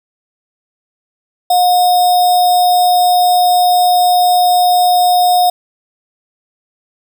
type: tone with sample-and-hold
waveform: sine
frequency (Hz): 718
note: F5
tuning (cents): +48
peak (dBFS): -7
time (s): 1.5-5.5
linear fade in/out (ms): 5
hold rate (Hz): 4410
effects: none